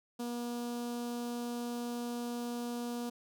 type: tone with notch filter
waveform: sawtooth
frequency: 239.6 Hz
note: A#3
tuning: 48 cents sharp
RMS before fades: -38 dBFS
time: 0.19-3.1 s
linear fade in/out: 10 ms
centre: 2000 Hz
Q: 0.92
effects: none